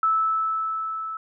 sine tone with level ramp, 1310 Hz, E6, 11 cents flat, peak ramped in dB -17 to -29 dBFS, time 0.03-1.17 s, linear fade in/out 2 ms, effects none

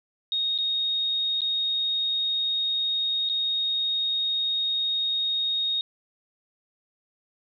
sine tone with dropouts, 3729 Hz, A#7, in tune, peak -23 dBFS, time 0.32-5.81 s, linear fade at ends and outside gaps 1 ms, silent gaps 0.578-0.586 / 1.407-1.417 / 3.29-3.297 s, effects none

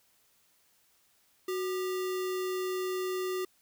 sine tone with sample-and-hold, 370 Hz, F#4, in tune, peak -30 dBFS, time 1.48-3.45 s, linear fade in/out 5 ms, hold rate 1575 Hz, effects white hiss -68 dBFS RMS until 3.61 s

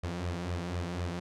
sawtooth tone with flanger, 87.6 Hz, F2, 6 cents sharp, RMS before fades -35 dBFS, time 0.03-1.2 s, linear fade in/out 10 ms, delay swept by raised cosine 1.6 to 6.4 ms, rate 4 Hz, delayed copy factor +0.65, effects low-pass 7000 Hz 12 dB/octave

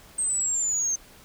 sine linear sweep, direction down, 8380 to 6272 Hz, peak -22 dBFS, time 0.18-0.96 s, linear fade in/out 10 ms, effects tanh soft clip ceiling -18 dBFS + pink hiss -51 dBFS RMS until 1.24 s

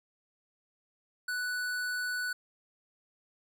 sine tone with hard clipping, 1484 Hz, F#6, 5 cents sharp, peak -33 dBFS, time 1.28-2.33 s, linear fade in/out 5 ms, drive 16 dB, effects none

